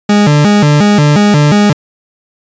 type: tone with vibrato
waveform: 40% pulse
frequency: 174.61 Hz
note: F3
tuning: in tune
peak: -4 dBFS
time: 0.09-1.73 s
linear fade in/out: 5 ms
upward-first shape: square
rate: 2.8 Hz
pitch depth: 290 cents each way
effects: resampled to 16000 Hz